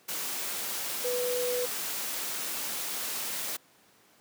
sine tone in noise, 493.9 Hz, B4, in tune, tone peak -28 dBFS, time 1.04-1.66 s, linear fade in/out 10 ms, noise white, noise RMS -34 dBFS, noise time 0.08-3.57 s, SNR +3 dB, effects pink hiss -61 dBFS RMS until 4.2 s + high-pass 200 Hz 12 dB/octave

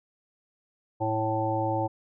harmonic tone, 110 Hz, A2, in tune, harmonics 1 / 3 / 5 / 7 / 8, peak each -31 / -31 / -31 / -31 / -31 dBFS, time 1-1.88 s, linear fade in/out 20 ms, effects none

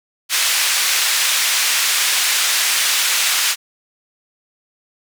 pink band-pass noise, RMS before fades -17 dBFS, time 0.29-3.56 s, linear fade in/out 50 ms, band 2000 to 12000 Hz, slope 12 dB/octave, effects none

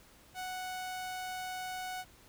sawtooth tone, 740 Hz, F#5, in tune, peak -34 dBFS, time 0.34-2.05 s, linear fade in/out 50 ms, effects pink hiss -60 dBFS RMS until 2.28 s

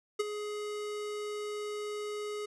square tone with ADSR envelope, 418.4 Hz, G#4, 13 cents sharp, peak -26 dBFS, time 0.19-2.46 s, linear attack 11 ms, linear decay 24 ms, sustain -10 dB, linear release 9 ms, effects resampled to 24000 Hz

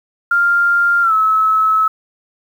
sine tone with pitch glide, 1396.9 to 1295.8 Hz, F6 to E6, 0 to -30 cents, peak -10 dBFS, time 0.31-1.88 s, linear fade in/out 5 ms, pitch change -130 cents, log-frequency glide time 1.02-1.13 s, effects 7-bit

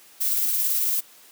violet noise with tremolo, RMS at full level -22 dBFS, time 0.2-1.01 s, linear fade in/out 20 ms, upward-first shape sine, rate 18 Hz, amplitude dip 25%, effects white hiss -51 dBFS RMS until 1.31 s + high-pass 200 Hz 12 dB/octave

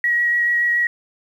sine tone with vibrato, 1909 Hz, A#6, 41 cents sharp, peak -15 dBFS, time 0.04-0.87 s, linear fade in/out 2 ms, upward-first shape sine, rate 7 Hz, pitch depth 12 cents each way, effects 8-bit

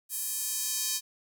square tone with high-pass filter sweep, 349.7 Hz, F4, 2 cents sharp, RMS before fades -32 dBFS, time 0.09-1.01 s, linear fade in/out 50 ms, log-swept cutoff 9900 to 5300 Hz, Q 1.2, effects none

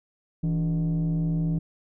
sine tone with frequency modulation, 162.8 Hz, E3, 21 cents flat, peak -20 dBFS, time 0.43-1.59 s, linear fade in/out 10 ms, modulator 127 Hz, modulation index 0.52, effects tanh soft clip ceiling -21 dBFS

